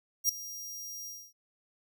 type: tone with ADSR envelope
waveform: sawtooth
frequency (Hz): 5700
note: F8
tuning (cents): +34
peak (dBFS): -19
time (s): 0.24-1.33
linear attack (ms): 51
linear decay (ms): 4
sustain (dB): -18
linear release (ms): 260
effects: none